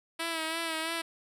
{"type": "tone with vibrato", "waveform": "5% pulse", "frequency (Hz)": 325.6, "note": "E4", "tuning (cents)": -21, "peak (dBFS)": -20, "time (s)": [0.19, 1.02], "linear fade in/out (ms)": 10, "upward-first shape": "sine", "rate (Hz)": 3, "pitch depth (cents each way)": 43, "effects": ["resampled to 32000 Hz"]}